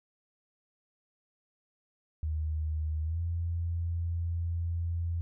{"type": "tone with pitch glide", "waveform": "sine", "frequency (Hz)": [77.78, 84.82], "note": ["D#2", "E2"], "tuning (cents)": [0, 50], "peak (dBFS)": -29, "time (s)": [2.23, 5.21], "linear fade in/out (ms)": 0, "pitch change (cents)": 150, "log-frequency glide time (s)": [3.03, 3.2], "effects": []}